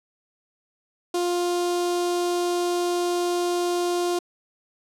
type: tone with notch filter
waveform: sawtooth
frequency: 351.7 Hz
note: F4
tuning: 12 cents sharp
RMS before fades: -24 dBFS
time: 1.14-4.19 s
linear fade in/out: 5 ms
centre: 1900 Hz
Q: 0.94
effects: low-pass 11000 Hz 12 dB/octave